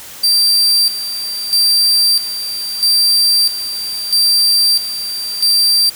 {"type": "tone with tremolo", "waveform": "40% pulse", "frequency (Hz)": 4699, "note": "D8", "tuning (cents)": 0, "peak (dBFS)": -8, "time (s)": [0.23, 5.9], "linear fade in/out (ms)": 10, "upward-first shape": "square", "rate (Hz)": 0.77, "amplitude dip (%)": 70, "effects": ["white hiss -33 dBFS RMS until 5.95 s"]}